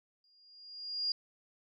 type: tone with exponential growth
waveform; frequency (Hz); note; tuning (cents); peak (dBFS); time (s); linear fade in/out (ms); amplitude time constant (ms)
sine; 4832; D8; +48; -28; 0.24-1.12; 2; 190
effects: none

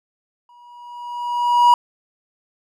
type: tone with exponential growth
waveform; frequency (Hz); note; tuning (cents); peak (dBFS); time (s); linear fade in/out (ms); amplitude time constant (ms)
triangle; 964; B5; -42; -5; 0.49-1.74; 2; 270
effects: none

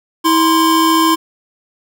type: tone pair together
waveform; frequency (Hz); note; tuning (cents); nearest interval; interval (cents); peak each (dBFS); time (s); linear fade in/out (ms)
square; 324.2 / 1046.5; E4 / C6; -29 / 0; octave + minor sixth; 2029; -13; 0.24-1.16; 20
effects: none

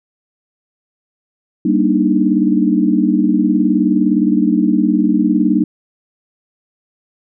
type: chord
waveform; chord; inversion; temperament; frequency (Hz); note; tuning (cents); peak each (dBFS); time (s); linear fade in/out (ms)
sine; Eb major seventh; first; just; 194.45 / 233.3 / 291.7 / 311.1; G3 / Bb3 / D4 / Eb4; -14 / +2 / -12 / 0; -16; 1.65-5.64; 5
effects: none

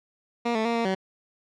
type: tone with pitch steps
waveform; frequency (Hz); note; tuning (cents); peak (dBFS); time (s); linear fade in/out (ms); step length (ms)
15% pulse; 236.4 / 220.2 / 233.4 / 231.6 / 189.8; A#3 / A3 / A#3 / A#3 / F#3; +24 / +2 / +2 / -11 / +44; -17; 0.45-0.95; 10; 100
effects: low-pass 4000 Hz 12 dB/octave

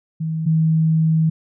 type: tone pair in turn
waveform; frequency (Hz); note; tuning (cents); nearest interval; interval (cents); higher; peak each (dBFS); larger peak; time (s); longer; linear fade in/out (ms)
sine; 159.9 / 159.9; D#3 / D#3; +48 / +48; unison; 0; neither; -20 / -13; second; 0.2-0.46 / 0.46-1.3; second; 10
effects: none

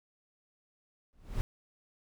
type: noise with exponential growth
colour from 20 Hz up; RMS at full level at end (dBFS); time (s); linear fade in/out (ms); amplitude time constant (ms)
brown; -28; 1.13-1.41; 0; 60
effects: none

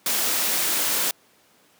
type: noise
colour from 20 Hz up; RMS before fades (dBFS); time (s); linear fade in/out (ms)
white; -23; 0.06-1.11; 2
effects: pink hiss -58 dBFS RMS until 1.79 s + high-pass 200 Hz 12 dB/octave

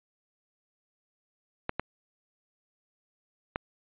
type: clicks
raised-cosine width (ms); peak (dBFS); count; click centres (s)
0.5; -14; 3; 1.694 / 1.796 / 3.559
effects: resampled to 8000 Hz

